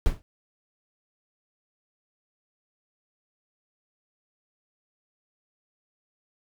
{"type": "noise with exponential decay", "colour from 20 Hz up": "brown", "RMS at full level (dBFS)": -17, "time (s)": [0.06, 0.22], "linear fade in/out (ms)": 0, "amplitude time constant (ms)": 34, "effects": []}